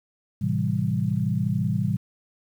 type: chord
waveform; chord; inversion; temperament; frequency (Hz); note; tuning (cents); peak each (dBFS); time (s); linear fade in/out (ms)
sine; A minor seventh; none; equal; 110 / 130.81 / 164.81 / 196; A2 / C3 / E3 / G3; 0 / 0 / 0 / 0; -27; 0.41-1.97; 10
effects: 9-bit